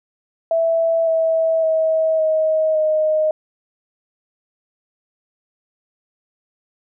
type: tone with pitch steps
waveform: sine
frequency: 659.3 / 649.5 / 639.8 / 630.3 / 620.9 Hz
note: E5 / E5 / D#5 / D#5 / D#5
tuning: 0 / -26 / +48 / +22 / -4 cents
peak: -14 dBFS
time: 0.51-3.31 s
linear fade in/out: 2 ms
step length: 560 ms
effects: none